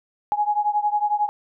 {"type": "beating tone pair", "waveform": "sine", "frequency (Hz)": [830.6, 841.6], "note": ["G#5", "G#5"], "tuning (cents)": [0, 23], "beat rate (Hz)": 11, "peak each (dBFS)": [-21, -23], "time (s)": [0.32, 1.29], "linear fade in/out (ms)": 0, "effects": []}